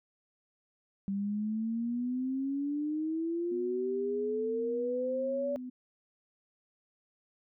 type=exponential sweep; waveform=sine; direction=up; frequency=195 to 576 Hz; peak=-30 dBFS; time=1.08-5.56 s; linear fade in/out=0 ms
type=tone with pitch glide; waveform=sine; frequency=249 to 251.9 Hz; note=B3 to B3; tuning=+14 to +34 cents; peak=-38 dBFS; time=3.51-5.7 s; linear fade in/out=10 ms; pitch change=+20 cents; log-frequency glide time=4.61-5.32 s
effects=none